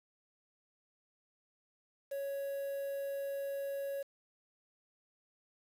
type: tone with quantisation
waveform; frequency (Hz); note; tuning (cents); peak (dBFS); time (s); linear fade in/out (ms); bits
triangle; 555; C#5; +2; -34; 2.11-4.03; 10; 9
effects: none